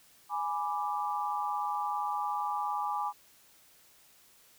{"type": "chord", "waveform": "sine", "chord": "G# diminished", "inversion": "none", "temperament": "equal", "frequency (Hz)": [830.6, 987.8, 1174.7], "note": ["G#5", "B5", "D6"], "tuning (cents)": [0, 0, 0], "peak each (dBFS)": [-33, -36, -35], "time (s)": [0.29, 3.13], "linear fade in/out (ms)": 50, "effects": ["white hiss -61 dBFS RMS until 4.58 s"]}